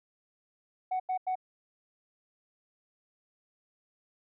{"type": "tone bursts", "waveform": "sine", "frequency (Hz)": 744, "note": "F#5", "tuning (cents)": 9, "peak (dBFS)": -26, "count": 3, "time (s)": [0.91, 1.355], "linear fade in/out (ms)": 10, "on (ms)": 89, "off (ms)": 89, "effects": ["tanh soft clip ceiling -26 dBFS"]}